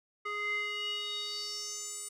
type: tone with band-pass filter sweep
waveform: square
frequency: 415.3 Hz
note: G#4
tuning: in tune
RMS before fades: -37 dBFS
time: 0.25-2.09 s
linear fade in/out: 10 ms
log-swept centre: 1600 to 8800 Hz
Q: 5.3
effects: none